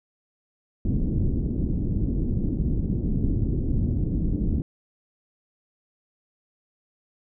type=low-pass noise; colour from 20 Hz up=pink; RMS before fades=-24 dBFS; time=0.85-4.62 s; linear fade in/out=2 ms; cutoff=300 Hz; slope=24 dB/octave; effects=none